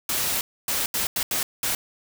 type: noise bursts at uneven times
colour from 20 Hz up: white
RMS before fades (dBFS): -25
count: 6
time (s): 0.09-0.41 / 0.68-0.86 / 0.94-1.07 / 1.16-1.23 / 1.31-1.43 / 1.63-1.75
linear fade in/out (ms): 2
effects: none